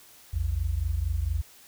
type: tone pair together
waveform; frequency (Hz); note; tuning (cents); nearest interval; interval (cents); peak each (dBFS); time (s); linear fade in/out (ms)
sine; 58.36 / 82.7; A#1 / E2; +3 / +6; tritone; 603; -28 / -27; 0.33-1.42; 10
effects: white hiss -53 dBFS RMS until 1.67 s